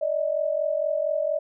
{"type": "tone pair together", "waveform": "sine", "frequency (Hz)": [584, 628.3], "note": ["D5", "D#5"], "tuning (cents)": [-10, 17], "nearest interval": "minor second", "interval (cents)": 127, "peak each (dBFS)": -25, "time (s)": [0.01, 1.39], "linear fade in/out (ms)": 10, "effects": []}